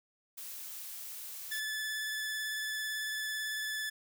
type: noise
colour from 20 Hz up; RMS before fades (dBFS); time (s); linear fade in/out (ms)
blue; -44; 0.37-1.6; 10
type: tone with vibrato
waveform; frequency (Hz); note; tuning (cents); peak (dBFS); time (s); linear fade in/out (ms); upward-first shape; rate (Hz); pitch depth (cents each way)
sawtooth; 1735; A6; -25; -31; 1.51-3.9; 10; sine; 18; 12
effects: none